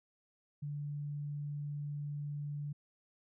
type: tone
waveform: sine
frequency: 145.8 Hz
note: D3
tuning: 12 cents flat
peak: -37 dBFS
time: 0.62-2.73 s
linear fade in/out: 10 ms
effects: none